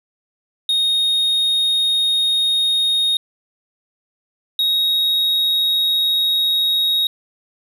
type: tone pair in turn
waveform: triangle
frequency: 3721 / 3773 Hz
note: A#7 / A#7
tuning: -4 / +20 cents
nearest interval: unison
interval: 24 cents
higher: second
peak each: -13 dBFS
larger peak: neither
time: 0.69-3.17 / 4.59-7.07 s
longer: neither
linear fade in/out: 2 ms
effects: none